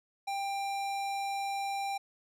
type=tone with hard clipping; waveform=sine; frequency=792 Hz; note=G5; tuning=18 cents sharp; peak=-34 dBFS; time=0.27-1.98 s; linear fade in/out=10 ms; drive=18 dB; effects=none